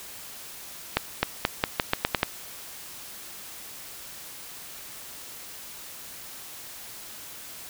accelerating click train, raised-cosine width 0.3 ms, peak -4 dBFS, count 9, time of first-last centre 0.97-2.231 s, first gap 260 ms, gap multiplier 0.85, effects white hiss -42 dBFS RMS until 7.69 s

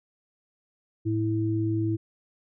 sine tone pair together, 109.09 / 326.9 Hz, A2 / E4, -14 / -14 cents, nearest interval octave + perfect fifth, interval 1900 cents, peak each -26 dBFS, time 1.05-1.97 s, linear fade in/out 20 ms, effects none

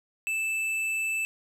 sine tone with hard clipping, 2637 Hz, E7, in tune, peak -28 dBFS, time 0.27-1.25 s, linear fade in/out 0 ms, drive 8 dB, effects none

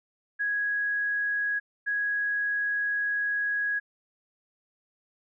sine tone pair in turn, 1661.2 / 1661.2 Hz, G#6 / G#6, 0 / 0 cents, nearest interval unison, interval 0 cents, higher neither, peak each -25 dBFS, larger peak neither, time 0.39-1.6 / 1.86-3.8 s, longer second, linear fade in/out 20 ms, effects none

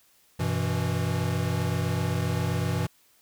square chord, E minor, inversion first, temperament equal with one note detuned, 95.76 / 123.47 / 164.81 Hz, G2 / B2 / E3, -40 / 0 / 0 cents, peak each -30 dBFS, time 0.39-2.87 s, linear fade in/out 10 ms, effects white hiss -62 dBFS RMS until 3.21 s

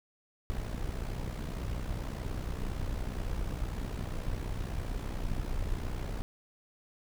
brown noise with amplitude modulation, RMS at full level -32 dBFS, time 0.5-6.22 s, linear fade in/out 0 ms, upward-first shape sine, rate 61.9 Hz, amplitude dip 65%, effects none

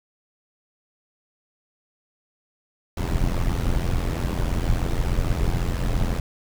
brown noise with amplitude modulation, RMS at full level -19 dBFS, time 2.97-6.2 s, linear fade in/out 5 ms, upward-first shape sine, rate 86.2 Hz, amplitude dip 80%, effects none

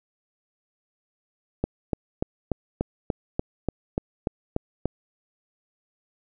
click train, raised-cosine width 2 ms, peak -10 dBFS, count 12, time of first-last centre 1.64-4.856 s, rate 3.42 Hz, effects none

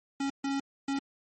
square tone bursts at uneven times, 275.6 Hz, C#4, 10 cents flat, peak -29 dBFS, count 3, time 0.2-0.3 / 0.44-0.6 / 0.88-0.99 s, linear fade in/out 5 ms, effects MP3 32 kbps

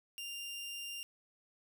sawtooth tone, 2794 Hz, F7, in tune, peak -38 dBFS, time 0.18-1.03 s, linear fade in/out 0 ms, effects none

